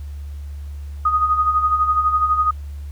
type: tone with tremolo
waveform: sine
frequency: 1244.5 Hz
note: D#6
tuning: in tune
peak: -12 dBFS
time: 1.05-2.51 s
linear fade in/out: 5 ms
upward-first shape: sine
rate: 12 Hz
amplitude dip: 60%
effects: added 72 Hz sine -28 dBFS peak until 2.91 s + pink hiss -53 dBFS RMS until 2.91 s